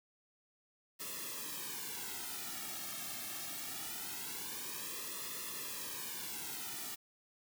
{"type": "noise with flanger", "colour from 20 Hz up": "white", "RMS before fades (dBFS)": -43, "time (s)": [0.99, 6.96], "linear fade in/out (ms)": 20, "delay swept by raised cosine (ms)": [1.3, 2.05], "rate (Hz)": 0.23, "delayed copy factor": -1, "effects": []}